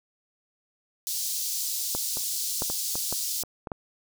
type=high-pass noise; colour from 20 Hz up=pink; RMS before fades=-30 dBFS; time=1.07-3.43 s; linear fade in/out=0 ms; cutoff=4600 Hz; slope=24 dB/octave
type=clicks; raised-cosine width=1 ms; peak=-17 / -23 / -16 / -20 / -20 / -18 / -25 / -20 / -17 dBFS; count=9; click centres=1.95 / 2.171 / 2.621 / 2.7 / 2.955 / 3.126 / 3.436 / 3.672 / 3.718 s
effects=none